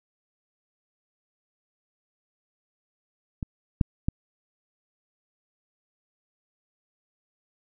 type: clicks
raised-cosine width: 5 ms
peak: -18 / -7 / -11 dBFS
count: 3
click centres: 3.428 / 3.812 / 4.085 s
effects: none